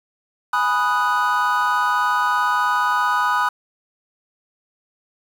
triangle chord, G# minor seventh, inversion none, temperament equal, 830.6 / 987.8 / 1244.5 / 1480 Hz, G#5 / B5 / D#6 / F#6, 0 / 0 / 0 / 0 cents, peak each -24 / -19 / -19 / -21 dBFS, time 0.53-3.49 s, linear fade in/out 5 ms, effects 7-bit

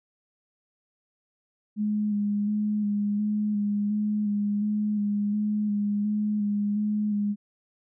sine tone with vibrato, 207.9 Hz, G#3, 2 cents sharp, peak -23 dBFS, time 1.76-7.36 s, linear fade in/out 50 ms, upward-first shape square, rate 1.4 Hz, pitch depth 20 cents each way, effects none

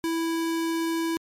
square tone, 329.6 Hz, E4, in tune, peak -25 dBFS, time 0.04-1.17 s, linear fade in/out 0 ms, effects MP3 64 kbps

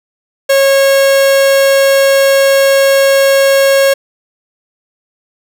45% pulse tone, 547 Hz, C#5, 23 cents flat, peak -6 dBFS, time 0.49-3.94 s, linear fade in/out 10 ms, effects none

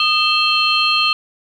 sine tone cluster, 1229 / 2657 / 3151 / 4227 Hz, D#6 / E7 / G7 / C8, -22 / +13 / +8 / +17 cents, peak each -18 dBFS, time 0-1.13 s, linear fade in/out 2 ms, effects tanh soft clip ceiling -2 dBFS + 8-bit

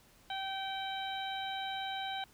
harmonic tone, 774 Hz, G5, 22 cents flat, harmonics 1 / 2 / 3 / 4 / 5, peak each -38 / -44 / -48 / -44 / -44 dBFS, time 0.3-2.24 s, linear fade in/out 2 ms, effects pink hiss -63 dBFS RMS until 2.33 s

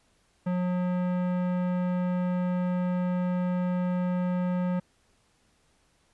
sine tone with tanh clipping, 180 Hz, F#3, 47 cents flat, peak -27 dBFS, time 0.46-4.8 s, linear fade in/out 10 ms, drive 17 dB, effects pink hiss -67 dBFS RMS until 6.13 s + resampled to 24000 Hz

